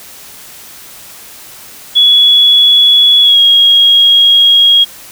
sine tone with pitch glide, 3383 to 3283 Hz, G#7 to G#7, +31 to -21 cents, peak -3 dBFS, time 1.95-4.85 s, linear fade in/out 20 ms, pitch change -52 cents, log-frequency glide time 3.22-3.4 s, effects white hiss -33 dBFS RMS until 5.11 s

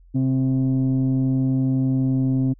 sine tone pair together, 131.59 / 263.5 Hz, C3 / C4, +10 / +12 cents, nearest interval octave, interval 1202 cents, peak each -18 dBFS, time 0.14-2.54 s, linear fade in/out 20 ms, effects tanh soft clip ceiling -14 dBFS + added 43 Hz sine -47 dBFS peak until 2.59 s

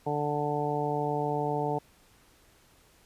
harmonic tone, 147.3 Hz, D3, 6 cents sharp, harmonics 1 / 2 / 3 / 4 / 5 / 6, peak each -34 / -36 / -32 / -37 / -33 / -34 dBFS, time 0.06-1.79 s, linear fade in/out 10 ms, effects pink hiss -61 dBFS RMS until 3.05 s + resampled to 32000 Hz

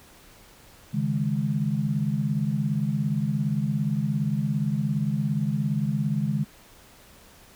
sine chord, C# suspended second, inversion none, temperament just, 138.59 / 155.92 / 207.9 Hz, C#3 / D#3 / G#3, 0 / +4 / +2 cents, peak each -27 dBFS, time 0.93-6.45 s, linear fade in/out 20 ms, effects pink hiss -52 dBFS RMS until 7.55 s

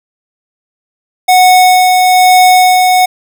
square tone with tremolo, 736 Hz, F#5, 9 cents flat, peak -3 dBFS, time 1.28-3.06 s, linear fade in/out 10 ms, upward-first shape sine, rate 1.1 Hz, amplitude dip 30%, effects none

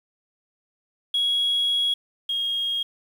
sine tone pair in turn, 3322 / 3261 Hz, G#7 / G#7, 0 / -32 cents, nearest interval unison, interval 32 cents, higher first, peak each -18 / -22 dBFS, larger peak first, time 1.14-1.94 / 2.29-2.83 s, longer first, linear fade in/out 5 ms, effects tanh soft clip ceiling -17 dBFS + 8-bit

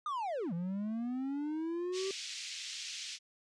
triangle linear two-way sweep, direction down then up, 1244.5 to 165.4 to 391.4 Hz, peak -32 dBFS, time 0.06-2.11 s, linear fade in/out 2 ms, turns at 0.53 s
white band-pass noise, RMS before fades -43 dBFS, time 1.92-3.19 s, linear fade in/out 50 ms, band 2300 to 6100 Hz, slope 24 dB/octave
effects resampled to 22050 Hz

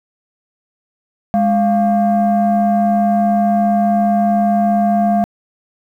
sine tone pair together, 206.9 / 695.9 Hz, G#3 / F5, -6 / -6 cents, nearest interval octave + major sixth, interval 2100 cents, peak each -12 dBFS, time 1.34-5.24 s, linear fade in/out 0 ms, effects tanh soft clip ceiling -7 dBFS + 8-bit

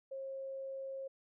sine tone, 538 Hz, C5, 48 cents sharp, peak -40 dBFS, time 0.11-1.08 s, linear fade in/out 10 ms, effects none

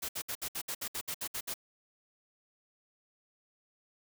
white noise bursts, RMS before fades -37 dBFS, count 12, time 0.02-1.541 s, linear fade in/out 10 ms, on 69 ms, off 63 ms, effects none

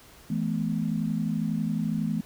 sine chord, E suspended fourth, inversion none, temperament equal with one note detuned, 164.81 / 214.9 / 246.9 Hz, E3 / A3 / B3, 0 / -41 / 0 cents, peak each -29 / -28 / -32 dBFS, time 0.3-2.21 s, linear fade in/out 5 ms, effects pink hiss -52 dBFS RMS until 2.25 s

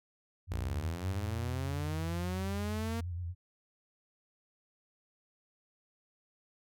sine tone with vibrato, 87.31 Hz, F2, in tune, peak -35 dBFS, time 0.47-3.35 s, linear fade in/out 50 ms, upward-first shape square, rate 8.5 Hz, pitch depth 49 cents each way
sawtooth linear sweep, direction up, 53.7 to 233.1 Hz, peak -32 dBFS, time 0.51-3.01 s, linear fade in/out 10 ms
effects none

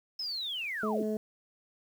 sine linear sweep, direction down, 5274 to 196 Hz, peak -33 dBFS, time 0.19-1.03 s, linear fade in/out 5 ms
harmonic tone, 215 Hz, A3, 40 cents flat, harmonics 1 / 2 / 3, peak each -32 / -33 / -38 dBFS, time 0.83-1.17 s, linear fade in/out 2 ms
effects 9-bit

